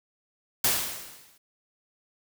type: noise with exponential decay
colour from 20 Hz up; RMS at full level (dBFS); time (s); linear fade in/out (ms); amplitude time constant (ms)
white; -21; 0.64-1.38; 5; 160
effects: none